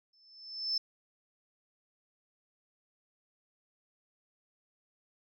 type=tone with exponential growth; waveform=sine; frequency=5274 Hz; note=E8; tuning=in tune; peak=-26 dBFS; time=0.13-0.78 s; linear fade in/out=5 ms; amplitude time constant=140 ms; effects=tanh soft clip ceiling -22 dBFS